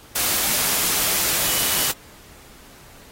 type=tone in noise; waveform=sine; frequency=2960 Hz; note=F#7; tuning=in tune; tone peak=-32 dBFS; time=1.45-1.88 s; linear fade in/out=10 ms; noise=white; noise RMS=-21 dBFS; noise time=0.15-1.92 s; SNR=-14 dB; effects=pink hiss -47 dBFS RMS until 3.11 s + AAC 48 kbps